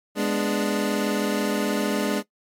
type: chord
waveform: 25% pulse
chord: G# diminished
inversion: none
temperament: equal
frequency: 207.7 / 246.9 / 293.7 Hz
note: G#3 / B3 / D4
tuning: 0 / 0 / 0 cents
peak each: -21 / -26 / -22 dBFS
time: 0.15-2.23 s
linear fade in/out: 50 ms
effects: noise-tail reverb RT60 0.1 s tail -18 dB re dry + MP3 64 kbps

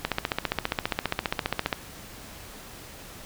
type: click train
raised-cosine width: 0.3 ms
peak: -8 dBFS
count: 26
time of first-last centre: 0.05-1.728 s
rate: 14.9 Hz
effects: pink hiss -44 dBFS RMS until 3.25 s

